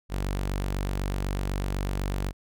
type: tone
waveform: sawtooth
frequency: 48.01 Hz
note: G1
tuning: 35 cents flat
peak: -23 dBFS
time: 0.09-2.33 s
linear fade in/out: 50 ms
effects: none